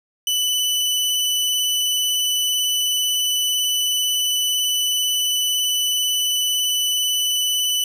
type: tone with vibrato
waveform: sawtooth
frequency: 2987 Hz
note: F#7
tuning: 16 cents sharp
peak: -15 dBFS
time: 0.27-7.84 s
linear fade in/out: 2 ms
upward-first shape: sine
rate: 18 Hz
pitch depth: 9 cents each way
effects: none